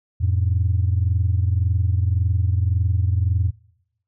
sine tone pair together, 87.31 / 109.12 Hz, F2 / A2, 0 / -14 cents, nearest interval major third, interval 386 cents, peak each -17 / -20 dBFS, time 0.2-3.51 s, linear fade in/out 20 ms, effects noise-tail reverb RT60 0.9 s tail -24 dB re dry + tanh soft clip ceiling -10 dBFS

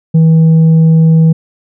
sine tone with tanh clipping, 161.4 Hz, E3, 36 cents flat, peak -4 dBFS, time 0.14-1.33 s, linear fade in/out 10 ms, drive 3 dB, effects none

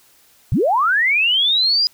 sine linear sweep, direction up, 77.9 to 4958 Hz, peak -13 dBFS, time 0.52-1.87 s, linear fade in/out 0 ms, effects white hiss -53 dBFS RMS until 1.93 s

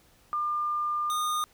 sine / square tone pair in turn, 1200 / 1223.8 Hz, D6 / D#6, +37 / -29 cents, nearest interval unison, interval 34 cents, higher second, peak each -26 / -27 dBFS, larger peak first, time 0.33-1.1 / 1.1-1.44 s, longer first, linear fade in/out 0 ms, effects pink hiss -61 dBFS RMS until 1.53 s

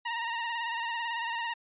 20% pulse tone with vibrato, 932.3 Hz, A#5, in tune, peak -26 dBFS, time 0.05-1.54 s, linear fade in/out 10 ms, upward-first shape sine, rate 18 Hz, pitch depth 45 cents each way, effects resampled to 8000 Hz

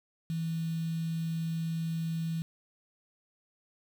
sine tone with quantisation, 163.7 Hz, E3, 12 cents flat, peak -30 dBFS, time 0.3-2.42 s, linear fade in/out 0 ms, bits 8, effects none

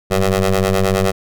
15% pulse ring-modulated tone, 96.6 Hz, G2, 25 cents flat, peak -4 dBFS, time 0.1-1.12 s, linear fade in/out 20 ms, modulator 285 Hz, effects none

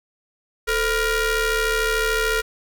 sawtooth ring-modulated tone, 479.4 Hz, A#4, 48 cents sharp, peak -12 dBFS, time 0.67-2.42 s, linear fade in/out 20 ms, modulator 922 Hz, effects none

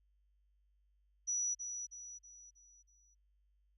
sine tone with echo, 5880 Hz, F#8, 12 cents flat, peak -33 dBFS, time 1.27-1.55 s, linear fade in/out 20 ms, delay 320 ms, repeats 5, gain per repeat -7 dB, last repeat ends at 3.15 s, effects added 50 Hz sine -70 dBFS peak until 3.77 s

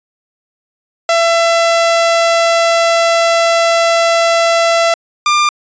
sawtooth tone pair in turn, 671 / 1195.6 Hz, E5 / D6, +31 / +31 cents, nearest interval minor seventh, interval 1000 cents, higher second, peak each -5 dBFS, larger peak neither, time 1.09-4.94 / 5.26-5.49 s, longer first, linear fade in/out 2 ms, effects resampled to 16000 Hz

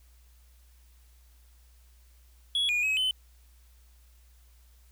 triangle tone with pitch steps, 3358 / 2440 / 2553 / 3041 Hz, G#7 / D#7 / D#7 / F#7, +18 / -34 / +44 / +47 cents, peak -23 dBFS, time 2.55-3.11 s, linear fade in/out 2 ms, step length 140 ms, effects added 60 Hz sine -55 dBFS peak until 4.91 s + white hiss -66 dBFS RMS until 4.91 s

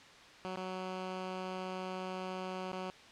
10% pulse tone with dropouts, 185.8 Hz, F#3, 7 cents sharp, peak -30 dBFS, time 0.45-2.9 s, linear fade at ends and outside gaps 0 ms, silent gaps 0.558-0.571 / 2.717-2.73 s, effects white hiss -55 dBFS RMS until 3.11 s + low-pass 4000 Hz 12 dB/octave

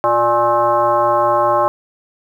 sine tone with frequency modulation, 830.6 Hz, G#5, in tune, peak -11 dBFS, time 0.04-1.68 s, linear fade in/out 0 ms, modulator 238 Hz, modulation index 1.6, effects 8-bit

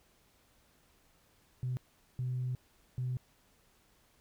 sine tone bursts at uneven times, 126.4 Hz, B2, 41 cents sharp, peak -31 dBFS, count 3, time 1.63-1.77 / 2.19-2.55 / 2.98-3.17 s, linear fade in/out 0 ms, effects tanh soft clip ceiling -28 dBFS + pink hiss -68 dBFS RMS until 4.2 s

